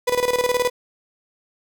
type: tone with tremolo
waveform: 35% pulse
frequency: 493.9 Hz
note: B4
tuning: in tune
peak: -14 dBFS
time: 0.07-0.7 s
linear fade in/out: 10 ms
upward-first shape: square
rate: 19 Hz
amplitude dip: 70%
effects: none